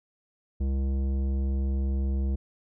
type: tone with tanh clipping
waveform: sine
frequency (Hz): 67.3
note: C2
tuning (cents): +49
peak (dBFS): -26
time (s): 0.6-2.36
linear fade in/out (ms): 10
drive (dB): 13
effects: none